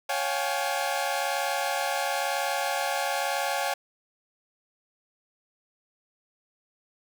sawtooth tone cluster, 555 / 706 / 785 / 846 Hz, C#5 / F5 / G5 / G#5, +2 / +19 / +2 / +32 cents, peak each -28 dBFS, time 0.09-3.74 s, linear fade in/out 5 ms, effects none

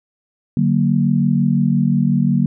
sine chord, D augmented, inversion none, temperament equal with one note detuned, 146.83 / 187.25 / 233.1 Hz, D3 / F#3 / A#3, 0 / +21 / 0 cents, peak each -17 dBFS, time 0.57-2.46 s, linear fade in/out 2 ms, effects none

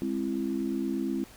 sine tone cluster, 206.3 / 265.7 / 334.2 Hz, G#3 / C4 / E4, -11 / +27 / +24 cents, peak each -33 / -31 / -32 dBFS, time 0.02-1.24 s, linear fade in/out 0 ms, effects pink hiss -52 dBFS RMS until 1.36 s

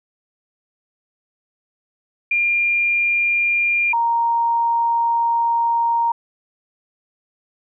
sine tone pair in turn, 2400 / 931.8 Hz, D7 / A#5, +37 / -1 cents, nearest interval octave + major third, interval 1638 cents, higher first, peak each -15 dBFS, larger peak neither, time 2.31-3.93 / 3.93-6.12 s, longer second, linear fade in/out 5 ms, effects none

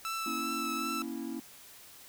sawtooth tone with vibrato, 1318.5 Hz, E6, in tune, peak -30 dBFS, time 0.05-1.02 s, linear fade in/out 0 ms, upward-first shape triangle, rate 2.6 Hz, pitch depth 21 cents each way
triangle chord, A# diminished, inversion none, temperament equal with one note detuned, 235.8 / 277.2 / 329.6 Hz, A#3 / C#4 / E4, +20 / 0 / 0 cents, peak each -38 dBFS, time 0.26-1.4 s, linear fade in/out 5 ms
effects white hiss -53 dBFS RMS until 2.08 s

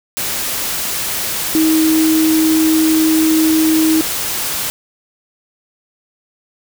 sine tone in noise, 317 Hz, D#4, 32 cents sharp, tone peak -10 dBFS, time 1.55-4.01 s, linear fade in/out 0 ms, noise white, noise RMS -20 dBFS, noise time 0.17-4.7 s, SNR +7 dB, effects none

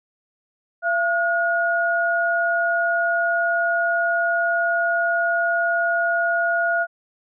sine tone pair together, 680 / 1440.9 Hz, F5 / F#6, -46 / -46 cents, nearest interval octave + minor second, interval 1300 cents, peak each -21 / -20 dBFS, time 0.82-6.87 s, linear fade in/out 50 ms, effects none

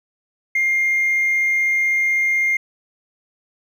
triangle tone with hard clipping, 2116 Hz, C7, 19 cents sharp, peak -15 dBFS, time 0.55-2.57 s, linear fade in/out 5 ms, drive 2 dB, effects none

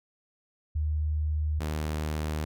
sine / sawtooth tone pair in turn, 76.4 / 76.84 Hz, D#2 / D#2, -31 / -21 cents, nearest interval unison, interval 10 cents, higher second, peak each -25 dBFS, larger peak neither, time 0.75-1.6 / 1.6-2.45 s, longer neither, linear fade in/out 10 ms, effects none

